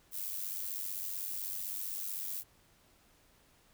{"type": "noise with amplitude modulation", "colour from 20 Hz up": "violet", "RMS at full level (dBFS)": -36, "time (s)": [0.11, 2.44], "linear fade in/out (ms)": 50, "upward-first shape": "sine", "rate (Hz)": 95.8, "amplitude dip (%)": 65, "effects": ["pink hiss -66 dBFS RMS until 3.73 s"]}